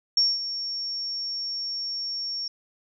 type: tone with ADSR envelope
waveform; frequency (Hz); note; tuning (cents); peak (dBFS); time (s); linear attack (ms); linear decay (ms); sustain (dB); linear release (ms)
sine; 5500; F8; -27; -16; 0.17-2.48; 3; 210; -12; 4
effects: none